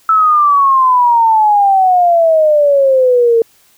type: exponential sweep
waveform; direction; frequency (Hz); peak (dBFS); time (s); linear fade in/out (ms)
sine; down; 1319 to 452.1; -6; 0.09-3.42; 2
effects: white hiss -50 dBFS RMS until 3.77 s